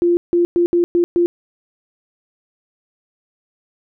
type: tone bursts at uneven times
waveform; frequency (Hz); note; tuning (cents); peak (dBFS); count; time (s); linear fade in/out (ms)
sine; 346.9; F4; -12; -11; 6; 0.02-0.17 / 0.33-0.45 / 0.56-0.66 / 0.73-0.84 / 0.95-1.04 / 1.16-1.26; 0
effects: none